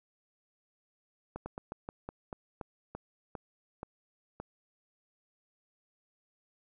slowing click train, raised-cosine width 1 ms, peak -25 dBFS, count 12, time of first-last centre 1.36-4.4 s, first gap 100 ms, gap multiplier 1.19, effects none

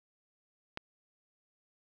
click, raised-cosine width 0.3 ms, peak -21 dBFS, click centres 0.774 s, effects none

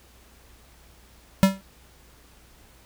square tone with exponential decay, 193.1 Hz, G3, 26 cents flat, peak -10 dBFS, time 1.43-1.61 s, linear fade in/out 0 ms, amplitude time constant 38 ms, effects added 60 Hz sine -55 dBFS peak until 2.85 s + pink hiss -55 dBFS RMS until 2.85 s

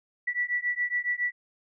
sine beating tone pair, 1952 / 1959.2 Hz, B6 / B6, -21 / -14 cents, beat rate 7.2 Hz, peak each -29 dBFS, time 0.27-1.32 s, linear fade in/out 10 ms, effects none

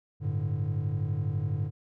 triangle chord, G suspended second, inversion none, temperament equal, 98 / 110 / 146.83 Hz, G2 / A2 / D3, 0 / 0 / 0 cents, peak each -29 dBFS, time 0.2-1.71 s, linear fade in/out 50 ms, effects tanh soft clip ceiling -18 dBFS

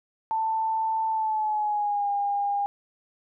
sine tone with pitch glide, 887 to 808.7 Hz, A5 to G#5, +14 to -46 cents, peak -23 dBFS, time 0.31-2.66 s, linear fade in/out 0 ms, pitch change -160 cents, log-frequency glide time 1.09-2.09 s, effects none

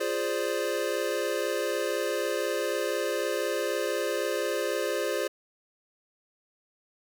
square chord, D half-diminished seventh, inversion first, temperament equal, 349.2 / 415.3 / 523.3 / 587.3 Hz, F4 / Ab4 / C5 / D5, 0 / 0 / 0 / 0 cents, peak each -35 / -33 / -32 / -34 dBFS, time 0-5.28 s, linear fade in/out 10 ms, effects none

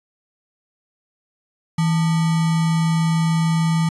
sine tone with sample-and-hold, 163.3 Hz, E3, 16 cents flat, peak -15 dBFS, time 1.78-3.89 s, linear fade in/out 5 ms, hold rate 1050 Hz, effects resampled to 24000 Hz

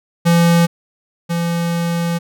square tone pair in turn, 170 / 170 Hz, F3 / F3, -46 / -46 cents, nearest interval unison, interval 0 cents, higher neither, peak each -10 / -17 dBFS, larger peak first, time 0.25-0.67 / 1.29-2.19 s, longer second, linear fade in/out 20 ms, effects none

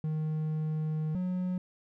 triangle tone pair in turn, 155.56 / 182.24 Hz, D#3 / F#3, 0 / -26 cents, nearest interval minor third, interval 274 cents, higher second, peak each -27 dBFS, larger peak neither, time 0.04-1.15 / 1.15-1.58 s, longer first, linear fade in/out 2 ms, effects none

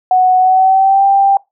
sine tone with pitch glide, 740 to 788.5 Hz, F#5 to G5, 0 to +10 cents, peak -6 dBFS, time 0.11-1.37 s, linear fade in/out 2 ms, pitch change +110 cents, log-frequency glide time 0.38-1.05 s, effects noise-tail reverb RT60 0.2 s tail -23 dB re dry

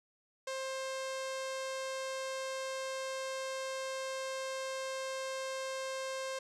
sawtooth tone with low-pass filter, 529 Hz, C5, 19 cents sharp, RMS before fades -39 dBFS, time 0.47-6.39 s, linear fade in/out 5 ms, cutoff 7700 Hz, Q 1.4, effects none

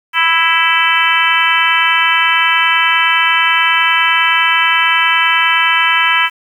harmonic tone with a mistuned harmonic, 329.6 Hz, E4, in tune, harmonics 3 / 4 / 5 / 6 / 7 / 8 / 9, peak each -17 / -17 / -17 / -17 / -17 / -17 / -17 dBFS, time 0.13-6.3 s, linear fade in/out 50 ms, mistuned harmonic 9, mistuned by +54 cents, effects 7-bit

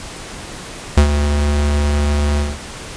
square tone with ADSR envelope, 73 Hz, D2, 10 cents flat, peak -5 dBFS, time 0.97-2.59 s, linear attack 6 ms, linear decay 91 ms, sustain -9 dB, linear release 210 ms, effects pink hiss -31 dBFS RMS until 2.96 s + resampled to 22050 Hz

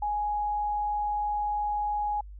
sine tone, 833 Hz, G#5, 5 cents sharp, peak -26 dBFS, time 0.02-2.21 s, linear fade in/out 5 ms, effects added 50 Hz sine -41 dBFS peak until 2.39 s

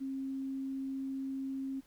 sine tone, 268.5 Hz, C4, 45 cents sharp, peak -35 dBFS, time 0-1.81 s, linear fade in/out 20 ms, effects pink hiss -66 dBFS RMS until 1.86 s

